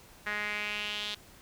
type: tone with band-pass filter sweep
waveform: sawtooth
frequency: 208.5 Hz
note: G#3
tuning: 7 cents sharp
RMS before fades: -35 dBFS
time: 0.26-1.15 s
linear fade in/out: 10 ms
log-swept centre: 1800 to 3600 Hz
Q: 3.7
effects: pink hiss -55 dBFS RMS until 1.41 s